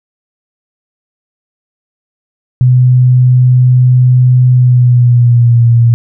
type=tone with pitch glide; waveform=sine; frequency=126 to 117.56 Hz; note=B2 to A#2; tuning=+35 to +15 cents; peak=-3 dBFS; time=2.61-5.94 s; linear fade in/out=0 ms; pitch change=-120 cents; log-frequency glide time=4.52-5.65 s; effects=none